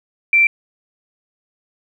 sine tone, 2348 Hz, D7, 1 cent flat, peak -9 dBFS, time 0.33-0.47 s, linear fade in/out 2 ms, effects 8-bit

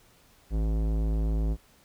sine tone with tanh clipping, 54 Hz, A1, 32 cents flat, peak -26 dBFS, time 0.5-1.57 s, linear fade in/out 50 ms, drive 18 dB, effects pink hiss -60 dBFS RMS until 1.84 s

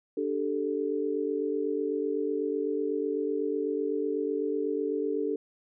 sine chord, D suspended fourth, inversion none, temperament equal, 293.7 / 392 / 440 Hz, D4 / G4 / A4, 0 / 0 / 0 cents, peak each -32 / -32 / -30 dBFS, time 0.17-5.36 s, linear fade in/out 5 ms, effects none

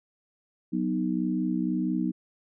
sine chord, B major, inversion second, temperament equal, 185 / 246.9 / 311.1 Hz, F#3 / B3 / D#4, 0 / 0 / 0 cents, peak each -29 dBFS, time 0.72-2.12 s, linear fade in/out 20 ms, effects none

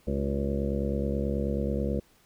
harmonic tone with a mistuned harmonic, 69.3 Hz, C#2, in tune, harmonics 1 / 2 / 3 / 4 / 5 / 6 / 7 / 8 / 9, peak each -31 / -35 / -31 / -39 / -37 / -41 / -34 / -37 / -47 dBFS, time 0.07-2 s, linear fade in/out 5 ms, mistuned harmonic 6, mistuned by -94 cents, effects pink hiss -62 dBFS RMS until 2.25 s

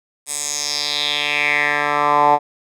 10% pulse tone with band-pass filter sweep, 146.7 Hz, D3, 2 cents flat, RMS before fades -18 dBFS, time 0.26-2.39 s, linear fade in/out 50 ms, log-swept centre 8900 to 820 Hz, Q 3.9, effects none

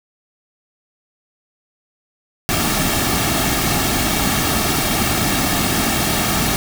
pink noise with comb filter, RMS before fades -18 dBFS, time 2.49-6.56 s, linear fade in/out 0 ms, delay 2 ms, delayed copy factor -0.55, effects none

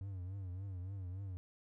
triangle tone with vibrato, 94.1 Hz, F#2, 30 cents sharp, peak -39 dBFS, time 0.01-1.37 s, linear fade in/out 0 ms, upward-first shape triangle, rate 3.5 Hz, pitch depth 120 cents each way, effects none

